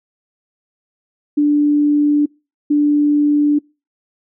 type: tone pair in turn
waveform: sine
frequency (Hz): 293.7 / 293.7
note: D4 / D4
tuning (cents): 0 / 0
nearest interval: unison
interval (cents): 0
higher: neither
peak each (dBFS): -10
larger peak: neither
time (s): 1.37-2.26 / 2.7-3.59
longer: neither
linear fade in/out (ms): 10
effects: noise-tail reverb RT60 0.3 s tail -26 dB re dry